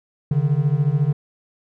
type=beating tone pair; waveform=triangle; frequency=138.59 / 152.59 Hz; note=C#3 / D#3; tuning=0 / -33 cents; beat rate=14 Hz; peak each=-17 dBFS; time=0.31-1.13 s; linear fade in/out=5 ms; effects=none